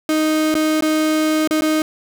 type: tone with dropouts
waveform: 35% pulse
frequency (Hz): 311.1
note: D#4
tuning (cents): 0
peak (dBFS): -13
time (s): 0.09-1.82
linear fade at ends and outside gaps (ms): 1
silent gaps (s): 0.542-0.552 / 0.808-0.823 / 1.475-1.509 / 1.609-1.62
effects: none